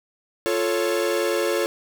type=chord; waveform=45% pulse; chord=F augmented; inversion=none; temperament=equal; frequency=349.2 / 440 / 554.4 Hz; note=F4 / A4 / C#5; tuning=0 / 0 / 0 cents; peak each=-25 dBFS; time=0.46-1.66 s; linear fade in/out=0 ms; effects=none